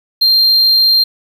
triangle tone, 4182 Hz, C8, 2 cents flat, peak -6 dBFS, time 0.21-1.04 s, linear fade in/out 10 ms, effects 7-bit

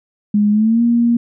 sine tone with pitch glide, 207.7 to 235.8 Hz, G#3 to A#3, 0 to +20 cents, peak -10 dBFS, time 0.34-1.17 s, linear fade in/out 5 ms, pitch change +220 cents, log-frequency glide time 0.51-0.82 s, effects none

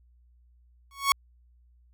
sawtooth tone with exponential growth, 1108.7 Hz, C#6, in tune, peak -12 dBFS, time 0.91-1.12 s, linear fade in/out 1 ms, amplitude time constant 44 ms, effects added 60 Hz sine -57 dBFS peak until 1.93 s

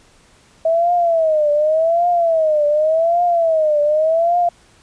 sine tone with vibrato, 644 Hz, E5, 41 cents flat, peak -12 dBFS, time 0.65-4.49 s, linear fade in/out 5 ms, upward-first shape triangle, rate 0.87 Hz, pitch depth 170 cents each way, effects pink hiss -51 dBFS RMS until 4.82 s + resampled to 22050 Hz

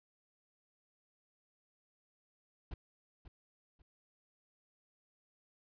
brown noise with echo, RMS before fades -40 dBFS, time 2.71-2.74 s, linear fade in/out 5 ms, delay 540 ms, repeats 2, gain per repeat -11 dB, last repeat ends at 3.82 s, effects resampled to 11025 Hz

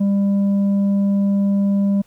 triangle tone with tanh clipping, 199.1 Hz, G3, 27 cents sharp, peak -15 dBFS, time 0-2.02 s, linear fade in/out 10 ms, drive 9 dB, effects pink hiss -57 dBFS RMS until 2.06 s

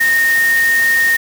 sine tone in noise, 1845 Hz, A#6, 18 cents flat, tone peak -10 dBFS, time 0-1.17 s, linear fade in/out 10 ms, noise white, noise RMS -24 dBFS, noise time 0-1.17 s, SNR +11 dB, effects none

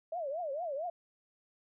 sine tone with vibrato, 622 Hz, D#5, 1 cent flat, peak -34 dBFS, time 0.12-0.9 s, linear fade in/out 5 ms, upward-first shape triangle, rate 4.4 Hz, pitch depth 290 cents each way, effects none

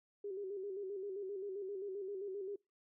sine tone with vibrato, 392 Hz, G4, in tune, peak -40 dBFS, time 0.24-2.56 s, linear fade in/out 5 ms, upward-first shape square, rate 7.6 Hz, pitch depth 66 cents each way, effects noise-tail reverb RT60 0.2 s tail -23 dB re dry

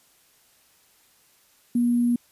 sine tone with sample-and-hold, 240 Hz, B3, 49 cents flat, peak -18 dBFS, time 1.75-2.16 s, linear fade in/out 5 ms, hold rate 11025 Hz, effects white hiss -60 dBFS RMS until 2.31 s + resampled to 32000 Hz

